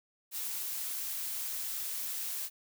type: noise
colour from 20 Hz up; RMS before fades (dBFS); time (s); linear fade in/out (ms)
blue; -37; 0.31-2.5; 50
effects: none